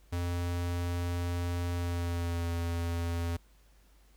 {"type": "tone with pitch glide", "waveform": "square", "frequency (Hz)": [87.31, 85.07], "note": ["F2", "F2"], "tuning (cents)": [0, -45], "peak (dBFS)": -31, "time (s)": [0.12, 3.37], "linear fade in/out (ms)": 10, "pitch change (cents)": -45, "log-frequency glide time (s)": [1.73, 2.48], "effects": ["added 50 Hz sine -59 dBFS peak until 4.16 s", "pink hiss -67 dBFS RMS until 4.16 s"]}